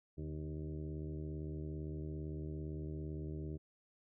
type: harmonic tone with a mistuned harmonic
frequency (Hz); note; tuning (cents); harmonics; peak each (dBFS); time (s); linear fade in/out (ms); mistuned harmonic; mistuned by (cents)
77.7; D#2; -2; 1 / 2 / 3 / 4 / 5 / 6 / 7 / 8; -44 / -44 / -54 / -48 / -50 / -62 / -63 / -63; 0.17-3.58; 20; 2; -54
effects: none